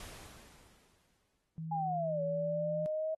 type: noise with exponential decay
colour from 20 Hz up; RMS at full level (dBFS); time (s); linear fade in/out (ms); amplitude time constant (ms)
pink; -47; 0-1.66; 2; 360
type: tone with pitch glide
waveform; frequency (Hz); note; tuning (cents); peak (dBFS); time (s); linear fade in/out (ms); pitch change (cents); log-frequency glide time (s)
sine; 161 to 163.44; E3 to E3; -41 to -14; -38; 1.58-2.86; 0; +27; 1.96-2.34
type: linear two-way sweep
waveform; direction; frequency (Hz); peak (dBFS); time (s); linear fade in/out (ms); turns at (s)
sine; down then up; 834 to 565 to 637; -32; 1.71-3.15; 10; 2.22
effects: AAC 32 kbps